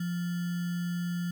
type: tone with sample-and-hold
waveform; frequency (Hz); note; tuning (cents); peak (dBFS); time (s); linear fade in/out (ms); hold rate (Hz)
sine; 174.61; F3; 0; -29; 0-1.31; 5; 1575
effects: none